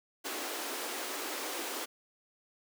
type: high-pass noise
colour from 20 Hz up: pink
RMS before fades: -38 dBFS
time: 0.24-1.86 s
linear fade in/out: 20 ms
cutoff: 280 Hz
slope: 48 dB/octave
effects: none